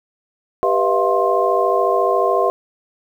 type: tone cluster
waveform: sine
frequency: 393.6 / 488.8 / 641 / 695 / 1057 Hz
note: G4 / B4 / E5 / F5 / C6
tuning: +7 / -18 / -49 / -9 / +17 cents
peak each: -20 dBFS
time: 0.63-2.5 s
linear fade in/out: 0 ms
effects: 8-bit